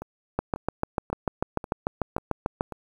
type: two click trains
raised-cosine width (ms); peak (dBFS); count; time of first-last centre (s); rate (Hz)
1; -10 / -21; 16 / 6; 0.39-2.609 / 0.02-2.723; 6.76 / 1.85
effects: 8-bit